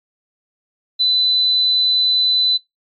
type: tone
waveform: sine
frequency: 4005 Hz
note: B7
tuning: 23 cents sharp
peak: -12 dBFS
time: 0.99-2.58 s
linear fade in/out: 20 ms
effects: noise-tail reverb RT60 0.2 s tail -25 dB re dry + MP3 48 kbps